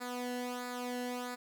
sawtooth tone with flanger, 246.9 Hz, B3, in tune, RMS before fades -39 dBFS, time 0-1.36 s, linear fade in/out 20 ms, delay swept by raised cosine 0.33 to 0.85 ms, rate 1.5 Hz, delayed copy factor -0.7, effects none

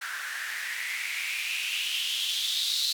blue noise with band-pass filter sweep, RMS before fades -31 dBFS, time 0.01-2.93 s, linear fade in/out 10 ms, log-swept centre 1500 to 4100 Hz, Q 6, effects none

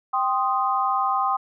sine chord, C minor, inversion second, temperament equal, 784 / 1046.5 / 1244.5 Hz, G5 / C6 / Eb6, 0 / 0 / 0 cents, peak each -24 dBFS, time 0.13-1.37 s, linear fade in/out 10 ms, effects none

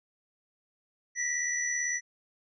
sine tone cluster, 1914 / 1992 / 5920 Hz, A#6 / B6 / F#8, +45 / +14 / 0 cents, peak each -33 / -35 / -31 dBFS, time 1.15-2.01 s, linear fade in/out 50 ms, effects none

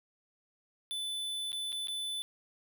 square tone with dropouts, 3500 Hz, A7, 10 cents flat, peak -35 dBFS, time 0.91-2.22 s, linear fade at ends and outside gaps 0 ms, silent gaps 1.519-1.529 / 1.721-1.727 / 1.872-1.883 s, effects none

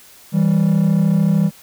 triangle tone pair together, 162.48 / 196 Hz, E3 / G3, -25 / 0 cents, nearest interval minor third, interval 325 cents, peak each -12 dBFS, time 0.32-1.51 s, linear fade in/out 50 ms, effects tanh soft clip ceiling -6 dBFS + white hiss -45 dBFS RMS until 1.62 s

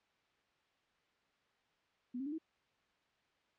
sine tone with pitch steps, 246.9 / 269.2 / 293.6 / 320.2 Hz, B3 / C4 / D4 / D#4, 0 / +49 / 0 / +50 cents, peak -38 dBFS, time 2.14-2.384 s, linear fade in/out 10 ms, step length 61 ms, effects white hiss -75 dBFS RMS until 3.58 s + low-pass 3000 Hz 12 dB/octave

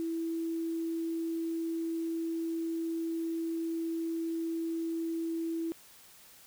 sine tone, 329.6 Hz, E4, in tune, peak -31 dBFS, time 0-5.72 s, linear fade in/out 0 ms, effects white hiss -56 dBFS RMS until 6.46 s

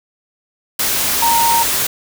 sine tone in noise, 928 Hz, A#5, 8 cents flat, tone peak -12 dBFS, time 1.22-1.63 s, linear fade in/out 5 ms, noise white, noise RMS -17 dBFS, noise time 0.79-1.87 s, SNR +2 dB, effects none

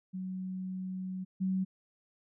sine tone pair in turn, 186.4 / 188.46 Hz, F#3 / F#3, +13 / +32 cents, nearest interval unison, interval 19 cents, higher second, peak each -35 / -28 dBFS, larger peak second, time 0.13-1.25 / 1.4-1.65 s, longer first, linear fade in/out 20 ms, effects none

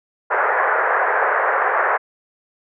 white band-pass noise, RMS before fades -18 dBFS, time 0.3-1.98 s, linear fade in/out 20 ms, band 430 to 1800 Hz, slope 48 dB/octave, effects none

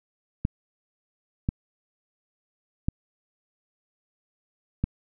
clicks, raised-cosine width 5 ms, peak -11 dBFS, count 4, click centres 0.451 / 1.489 / 2.885 / 4.84 s, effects none

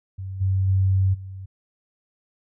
sine tone with level steps, 95.4 Hz, G2, 47 cents flat, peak -29 / -18 / -16 / -33 dBFS, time 0.18-1.46 s, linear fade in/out 10 ms, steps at 0.4 / 0.67 / 1.13 s, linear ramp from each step 20 ms, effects none

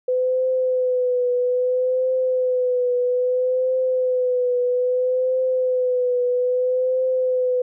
sine tone with vibrato, 504 Hz, B4, 35 cents sharp, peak -17 dBFS, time 0.08-7.62 s, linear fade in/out 5 ms, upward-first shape triangle, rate 0.61 Hz, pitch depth 42 cents each way, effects none

